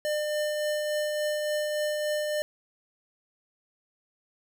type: tone with tremolo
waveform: square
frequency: 600 Hz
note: D5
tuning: 37 cents sharp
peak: -26 dBFS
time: 0.05-2.42 s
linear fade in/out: 0 ms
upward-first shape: triangle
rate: 3.5 Hz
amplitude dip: 30%
effects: none